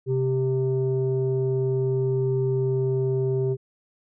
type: tone pair together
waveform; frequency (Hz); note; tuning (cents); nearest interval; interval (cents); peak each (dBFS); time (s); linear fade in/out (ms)
sine; 130.81 / 392; C3 / G4; 0 / 0; octave + perfect fifth; 1900; -22; 0.06-3.57; 50
effects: tanh soft clip ceiling -16 dBFS